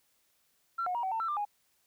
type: tone with pitch steps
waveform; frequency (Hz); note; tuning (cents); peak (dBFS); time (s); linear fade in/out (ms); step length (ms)
sine; 1358 / 725 / 950 / 759 / 898 / 1337 / 1190 / 826; F6 / F#5 / A#5 / F#5 / A5 / E6 / D6 / G#5; -49 / -35 / +33 / +44 / +35 / +24 / +22 / -10; -29; 0.78-1.452; 10; 84
effects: tanh soft clip ceiling -25 dBFS + white hiss -72 dBFS RMS until 1.86 s